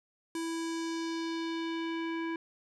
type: tone with low-pass filter sweep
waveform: square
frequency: 329.6 Hz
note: E4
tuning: in tune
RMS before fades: -35 dBFS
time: 0.35-2.36 s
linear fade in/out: 2 ms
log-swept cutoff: 9400 to 2100 Hz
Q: 1.7
effects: none